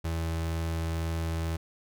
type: tone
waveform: 35% pulse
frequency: 82 Hz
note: E2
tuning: 9 cents flat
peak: -27 dBFS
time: 0.04-1.57 s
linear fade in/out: 10 ms
effects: none